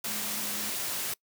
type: tone in noise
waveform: sine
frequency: 209.9 Hz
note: G#3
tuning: 19 cents sharp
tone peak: -44 dBFS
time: 0.06-0.7 s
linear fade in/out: 5 ms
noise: white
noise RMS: -33 dBFS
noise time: 0.04-1.14 s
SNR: -14 dB
effects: noise-tail reverb RT60 0.1 s tail -24 dB re dry + high-pass 100 Hz 12 dB/octave